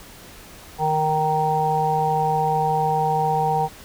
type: harmonic tone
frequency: 155.56 Hz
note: D#3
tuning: in tune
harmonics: 1 / 3 / 5 / 6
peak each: -26 / -26 / -20 / -25 dBFS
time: 0.78-3.69 s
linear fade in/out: 50 ms
effects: pink hiss -43 dBFS RMS until 3.84 s